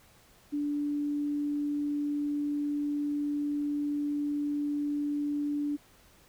sine tone, 291.5 Hz, D4, 13 cents flat, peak -28 dBFS, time 0.52-5.77 s, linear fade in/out 20 ms, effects pink hiss -60 dBFS RMS until 6.28 s

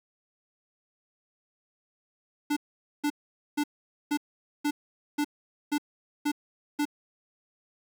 square tone bursts, 293.7 Hz, D4, in tune, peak -25 dBFS, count 9, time 2.5-6.854 s, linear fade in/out 10 ms, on 66 ms, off 470 ms, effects 10-bit

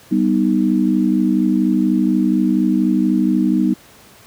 sine chord, G augmented, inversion none, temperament equal with one note detuned, 194.42 / 246.9 / 311.1 Hz, G3 / B3 / D#4, -14 / 0 / 0 cents, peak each -17 dBFS, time 0.11-3.74 s, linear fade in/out 10 ms, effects pink hiss -45 dBFS RMS until 4.26 s + high-pass 80 Hz 12 dB/octave

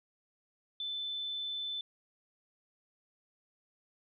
sine tone, 3520 Hz, A7, in tune, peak -35 dBFS, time 0.8-1.81 s, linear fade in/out 2 ms, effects none

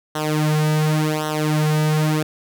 sawtooth tone with flanger, 153.6 Hz, D#3, 22 cents flat, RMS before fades -19 dBFS, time 0.15-2.23 s, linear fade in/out 5 ms, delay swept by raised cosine 0.42 to 3.72 ms, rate 0.9 Hz, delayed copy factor -0.9, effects none

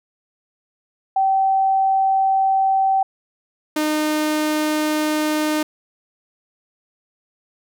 sine / sawtooth tone pair in turn, 772 / 305.8 Hz, G5 / D#4, -27 / -30 cents, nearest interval octave + major third, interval 1603 cents, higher first, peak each -14 dBFS, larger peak neither, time 1.16-3.03 / 3.76-5.63 s, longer neither, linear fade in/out 5 ms, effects none

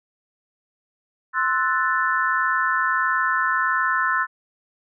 sine chord, F# half-diminished seventh, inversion second, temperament equal, 1046.5 / 1318.5 / 1480 / 1760 Hz, C6 / E6 / F#6 / A6, 0 / 0 / 0 / 0 cents, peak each -24 dBFS, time 1.33-4.27 s, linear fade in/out 50 ms, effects none

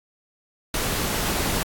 pink noise, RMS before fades -25 dBFS, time 0.74-1.63 s, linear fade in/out 2 ms, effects AAC 64 kbps

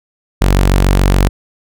sawtooth tone, 47.07 Hz, F#1, 30 cents sharp, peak -4 dBFS, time 0.41-1.29 s, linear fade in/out 10 ms, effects none

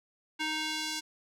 square tone with band-pass filter sweep, 311.1 Hz, D#4, in tune, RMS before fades -34 dBFS, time 0.39-1.01 s, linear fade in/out 20 ms, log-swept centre 2500 to 5400 Hz, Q 1.1, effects none

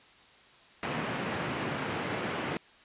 pink band-pass noise, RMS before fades -34 dBFS, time 0.83-2.57 s, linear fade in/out 0 ms, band 120 to 2900 Hz, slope 24 dB/octave, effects white hiss -57 dBFS RMS until 2.84 s + resampled to 8000 Hz

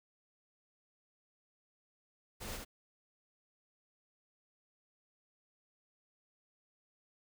pink noise with echo, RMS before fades -44 dBFS, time 2.4-2.58 s, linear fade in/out 20 ms, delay 70 ms, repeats 1, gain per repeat -2 dB, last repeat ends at 2.65 s, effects none

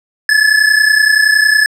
square tone pair together, 1700 / 1730.7 Hz, G#6 / A6, +40 / -29 cents, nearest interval unison, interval 31 cents, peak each -12 / -10 dBFS, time 0.29-1.66 s, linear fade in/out 2 ms, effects low-pass 9000 Hz 12 dB/octave

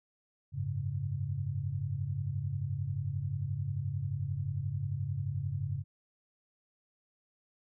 sine chord, F# suspended second, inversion none, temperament equal, 92.5 / 103.83 / 138.59 Hz, F#2 / G#2 / C#3, 0 / 0 / 0 cents, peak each -38 / -36 / -35 dBFS, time 0.52-5.84 s, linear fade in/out 50 ms, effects none

